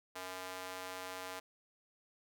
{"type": "tone with high-pass filter", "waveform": "square", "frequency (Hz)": 92.5, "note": "F#2", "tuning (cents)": 0, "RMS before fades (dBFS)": -45, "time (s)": [0.15, 1.4], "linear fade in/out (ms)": 10, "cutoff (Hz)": 700, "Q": 0.88, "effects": []}